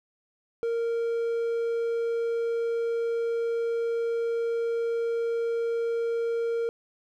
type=tone; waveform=triangle; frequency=463.7 Hz; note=A#4; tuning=9 cents flat; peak=-23 dBFS; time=0.63-6.69 s; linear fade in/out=0 ms; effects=none